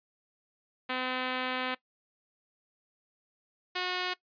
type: tone pair in turn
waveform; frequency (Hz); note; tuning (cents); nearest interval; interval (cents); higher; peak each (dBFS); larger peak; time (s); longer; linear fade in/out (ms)
5% pulse; 255.4 / 363.5; C4 / F#4; -42 / -31; tritone; 611; second; -19; neither; 0.89-1.75 / 3.75-4.14; first; 10
effects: noise-tail reverb RT60 0.1 s tail -20 dB re dry + resampled to 11025 Hz